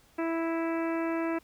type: harmonic tone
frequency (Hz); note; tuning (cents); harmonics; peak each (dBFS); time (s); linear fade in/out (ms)
329.6; E4; 0; 1 / 2 / 3 / 4 / 5 / 6 / 7 / 8; -29 / -35 / -39 / -41 / -43 / -45 / -46 / -47; 0.18-1.39; 10
effects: pink hiss -62 dBFS RMS until 1.43 s